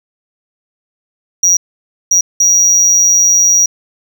triangle tone bursts at uneven times, 5760 Hz, F#8, 47 cents flat, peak -5 dBFS, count 3, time 1.43-1.57 / 2.11-2.21 / 2.4-3.66 s, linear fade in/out 5 ms, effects none

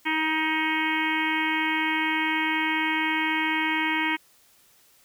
harmonic tone, 314.7 Hz, D#4, 20 cents sharp, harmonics 1 / 3 / 4 / 5 / 6 / 7 / 8 / 9 / 10, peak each -29 / -29 / -39 / -34 / -30 / -28 / -34 / -38 / -37 dBFS, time 0.05-4.17 s, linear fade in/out 20 ms, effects white hiss -59 dBFS RMS until 5.04 s

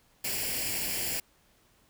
white noise with comb filter, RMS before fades -32 dBFS, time 0.24-1.2 s, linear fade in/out 5 ms, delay 0.4 ms, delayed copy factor +0.7, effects pink hiss -65 dBFS RMS until 1.89 s

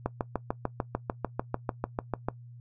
click train, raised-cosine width 1 ms, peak -14 dBFS, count 16, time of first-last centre 0.06-2.286 s, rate 6.74 Hz, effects noise-tail reverb RT60 0.1 s tail -19 dB re dry + added 120 Hz sine -45 dBFS peak until 2.6 s

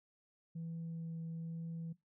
sine tone with vibrato, 164.81 Hz, E3, in tune, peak -39 dBFS, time 0.55-1.93 s, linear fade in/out 10 ms, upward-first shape triangle, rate 1.1 Hz, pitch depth 9 cents each way, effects noise-tail reverb RT60 0.2 s tail -19 dB re dry + tanh soft clip ceiling -38 dBFS

